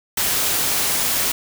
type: noise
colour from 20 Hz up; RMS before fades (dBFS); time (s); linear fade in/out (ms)
white; -20; 0.17-1.32; 5
effects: none